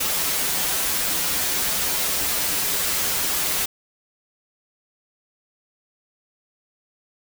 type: noise with comb filter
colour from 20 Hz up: white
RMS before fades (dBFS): -23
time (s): 0-3.66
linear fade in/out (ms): 10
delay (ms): 8.7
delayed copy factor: -0.95
effects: none